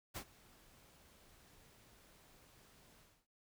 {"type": "noise with ADSR envelope", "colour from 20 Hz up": "pink", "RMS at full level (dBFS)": -43, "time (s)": [0.14, 3.27], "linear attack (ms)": 27, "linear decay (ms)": 72, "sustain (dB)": -22, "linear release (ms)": 270, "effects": []}